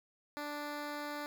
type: tone with notch filter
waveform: 10% pulse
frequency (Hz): 293.7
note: D4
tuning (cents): 0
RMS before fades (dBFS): -41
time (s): 0.37-1.26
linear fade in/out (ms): 0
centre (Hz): 8600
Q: 1.3
effects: none